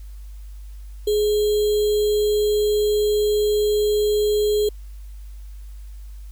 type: tone with sample-and-hold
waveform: sine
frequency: 420 Hz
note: G#4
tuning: 19 cents sharp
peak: -16 dBFS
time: 1.07-4.69 s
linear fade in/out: 5 ms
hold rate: 3675 Hz
effects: added 50 Hz sine -34 dBFS peak until 6.31 s + white hiss -57 dBFS RMS until 6.31 s